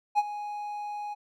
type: tone with ADSR envelope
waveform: triangle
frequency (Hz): 830.6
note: G#5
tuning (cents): 0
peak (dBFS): -16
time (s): 0.15-1.15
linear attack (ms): 35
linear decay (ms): 36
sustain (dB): -15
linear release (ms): 23
effects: none